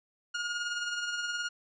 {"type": "tone with tremolo", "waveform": "sawtooth", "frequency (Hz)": 1428, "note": "F6", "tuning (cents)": 38, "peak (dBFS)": -26, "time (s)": [0.34, 1.49], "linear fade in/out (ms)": 10, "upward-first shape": "triangle", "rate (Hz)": 19, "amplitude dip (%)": 50, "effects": ["resampled to 16000 Hz"]}